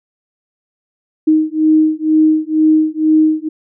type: beating tone pair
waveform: sine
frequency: 311.1 / 313.2 Hz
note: D#4 / D#4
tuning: 0 / +11 cents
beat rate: 2.1 Hz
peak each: -12 dBFS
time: 1.27-3.49 s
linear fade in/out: 10 ms
effects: none